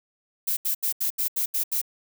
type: noise bursts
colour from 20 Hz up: violet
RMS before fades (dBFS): -25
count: 8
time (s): 0.47-1.816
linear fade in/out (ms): 10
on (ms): 100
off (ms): 78
effects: none